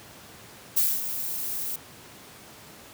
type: noise with ADSR envelope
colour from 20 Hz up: violet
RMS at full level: -21 dBFS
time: 0.76-1.76 s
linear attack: 13 ms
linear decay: 230 ms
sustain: -10 dB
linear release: 5 ms
effects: pink hiss -47 dBFS RMS until 2.93 s + high-pass 100 Hz 12 dB/octave